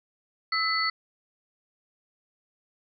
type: tone cluster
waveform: sine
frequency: 1304 / 2008 / 4441 Hz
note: E6 / B6 / C#8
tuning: -19 / +28 / +2 cents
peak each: -28 dBFS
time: 0.52-0.9 s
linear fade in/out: 5 ms
effects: none